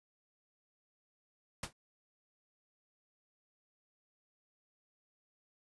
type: noise with exponential decay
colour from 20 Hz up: pink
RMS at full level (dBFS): -34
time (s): 1.63-1.73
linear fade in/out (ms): 5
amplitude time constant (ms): 20
effects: resampled to 24000 Hz